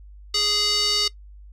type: tone with band-pass filter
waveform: square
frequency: 415.3 Hz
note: G#4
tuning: in tune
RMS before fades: -22 dBFS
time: 0.34-1.08 s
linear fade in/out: 5 ms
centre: 4500 Hz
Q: 4.3
effects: noise-tail reverb RT60 0.1 s tail -19 dB re dry + added 50 Hz sine -41 dBFS peak until 1.52 s